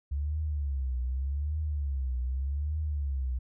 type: tone with vibrato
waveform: sine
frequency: 69.3 Hz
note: C#2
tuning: in tune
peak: -28 dBFS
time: 0.11-3.39 s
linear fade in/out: 10 ms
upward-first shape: triangle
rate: 0.84 Hz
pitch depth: 210 cents each way
effects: none